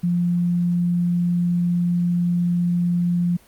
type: tone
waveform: sine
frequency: 174.61 Hz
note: F3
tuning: in tune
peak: -17 dBFS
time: 0.03-3.37 s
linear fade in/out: 10 ms
effects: pink hiss -52 dBFS RMS until 3.47 s + Opus 24 kbps